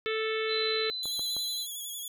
harmonic tone, 440 Hz, A4, in tune, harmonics 1 / 3 / 4 / 5 / 6 / 7 / 8 / 9, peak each -30 / -38 / -39 / -37 / -41 / -43 / -40 / -44 dBFS, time 0.06-0.9 s, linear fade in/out 0 ms
sine tone with tremolo, 4022 Hz, B7, 31 cents sharp, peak -30 dBFS, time 0.47-1.67 s, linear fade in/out 50 ms, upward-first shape sine, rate 1.5 Hz, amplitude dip 25%
10% pulse tone with vibrato, 3366 Hz, G#7, 23 cents sharp, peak -29 dBFS, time 1.03-2.08 s, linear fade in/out 2 ms, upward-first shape sine, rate 11 Hz, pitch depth 45 cents each way
clicks, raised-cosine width 1 ms, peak -29 dBFS, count 3, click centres 1.056 / 1.194 / 1.366 s
effects none

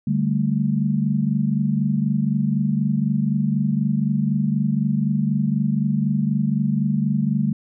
sine chord, D suspended fourth, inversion none, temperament equal, 146.83 / 196 / 220 Hz, D3 / G3 / A3, 0 / 0 / 0 cents, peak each -22 dBFS, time 0.07-7.53 s, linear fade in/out 5 ms, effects none

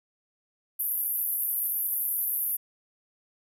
white band-pass noise, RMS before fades -29 dBFS, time 0.79-2.57 s, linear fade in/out 10 ms, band 11000 to 14000 Hz, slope 96 dB/octave, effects none

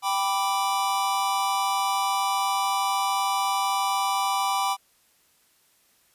square chord, G major, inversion none, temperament equal, 784 / 987.8 / 1174.7 Hz, G5 / B5 / D6, 0 / 0 / 0 cents, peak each -27 / -28 / -29 dBFS, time 0.02-4.77 s, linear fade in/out 50 ms, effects white hiss -63 dBFS RMS until 6.14 s + resampled to 32000 Hz

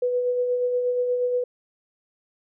sine tone with tremolo, 493.9 Hz, B4, in tune, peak -19 dBFS, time 0.02-1.44 s, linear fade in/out 5 ms, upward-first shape sine, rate 8.4 Hz, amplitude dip 35%, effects none

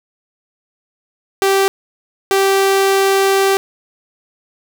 sawtooth tone bursts at uneven times, 389.8 Hz, G4, 10 cents flat, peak -7 dBFS, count 2, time 1.42-1.68 / 2.31-3.57 s, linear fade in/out 0 ms, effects none

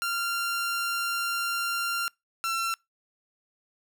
sawtooth tone pair in turn, 1385 / 1351 Hz, F6 / E6, -15 / +42 cents, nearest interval unison, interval 43 cents, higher first, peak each -23 dBFS, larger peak neither, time 0.02-2.08 / 2.44-2.74 s, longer first, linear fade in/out 0 ms, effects noise-tail reverb RT60 0.2 s tail -26 dB re dry

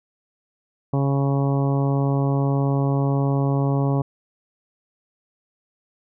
harmonic tone, 138.59 Hz, C#3, in tune, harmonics 1 / 2 / 3 / 4 / 5 / 6 / 7 / 8, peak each -19 / -25 / -29 / -31 / -33 / -35 / -36 / -37 dBFS, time 0.93-4.02 s, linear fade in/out 5 ms, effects none

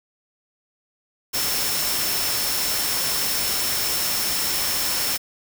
sine tone in noise, 5370 Hz, E8, 31 cents sharp, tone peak -28 dBFS, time 1.33-5.18 s, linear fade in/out 20 ms, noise white, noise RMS -24 dBFS, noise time 1.33-5.18 s, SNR -7 dB, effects none

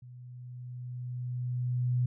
sine tone with level ramp, 124 Hz, B2, 7 cents sharp, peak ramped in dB -46 to -24 dBFS, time 0.02-2.06 s, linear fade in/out 5 ms, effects none

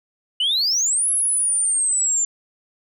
sine exponential two-way sweep, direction up then down, 2900 to 10960 to 7170 Hz, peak -15 dBFS, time 0.4-2.25 s, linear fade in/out 5 ms, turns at 1.1 s, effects tanh soft clip ceiling -15 dBFS

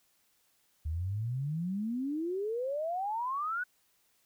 sine exponential sweep, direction up, 74.4 to 1509 Hz, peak -31 dBFS, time 0.85-3.64 s, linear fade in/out 10 ms, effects white hiss -71 dBFS RMS until 4.25 s

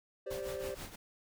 triangle chord, G suspended fourth, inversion none, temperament equal with one note detuned, 392 / 523.3 / 583.9 Hz, G4 / C5 / D5, 0 / 0 / -10 cents, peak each -40 / -39 / -41 dBFS, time 0.26-0.75 s, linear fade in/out 10 ms
pink noise with tremolo, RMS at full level -43 dBFS, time 0.3-0.96 s, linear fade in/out 10 ms, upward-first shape triangle, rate 6.2 Hz, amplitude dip 80%
effects none

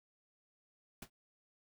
pink noise with exponential decay, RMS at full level -42 dBFS, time 1.02-1.1 s, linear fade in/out 5 ms, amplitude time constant 16 ms, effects none

